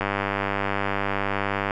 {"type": "click train", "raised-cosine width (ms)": 0.5, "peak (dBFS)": -9, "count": 170, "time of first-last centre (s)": [0.01, 1.708], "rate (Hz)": 99.5, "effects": []}